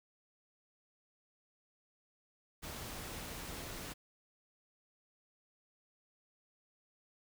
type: noise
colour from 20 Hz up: pink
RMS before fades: -45 dBFS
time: 2.62-3.94 s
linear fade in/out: 20 ms
effects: none